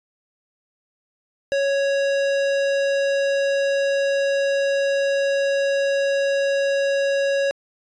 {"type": "tone with hard clipping", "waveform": "sine", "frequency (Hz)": 554.4, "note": "C#5", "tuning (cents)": 0, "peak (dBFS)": -20, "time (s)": [1.52, 7.51], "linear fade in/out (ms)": 0, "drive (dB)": 16, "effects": ["resampled to 22050 Hz"]}